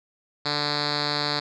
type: tone with low-pass filter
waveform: 5% pulse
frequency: 146.83 Hz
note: D3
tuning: in tune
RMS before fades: -26 dBFS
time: 0.45-1.4 s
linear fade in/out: 10 ms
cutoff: 4400 Hz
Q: 6
effects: none